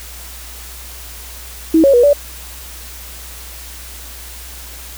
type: tone with pitch steps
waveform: sine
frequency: 322 / 552 / 483.4 / 576 Hz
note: E4 / C#5 / B4 / D5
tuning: -41 / -7 / -37 / -34 cents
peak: -6 dBFS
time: 1.74-2.132 s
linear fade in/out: 5 ms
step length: 98 ms
effects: added 60 Hz sine -34 dBFS peak until 4.97 s + white hiss -34 dBFS RMS until 4.97 s